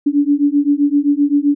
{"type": "beating tone pair", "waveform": "sine", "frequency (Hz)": [284.1, 291.8], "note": ["C#4", "D4"], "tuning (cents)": [43, -11], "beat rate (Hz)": 7.7, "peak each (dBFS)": -14, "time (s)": [0.06, 1.55], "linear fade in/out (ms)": 10, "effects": []}